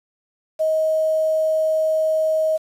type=tone with quantisation; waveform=sine; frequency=631 Hz; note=D#5; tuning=24 cents sharp; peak=-16 dBFS; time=0.59-2.58 s; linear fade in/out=20 ms; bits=7; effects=resampled to 32000 Hz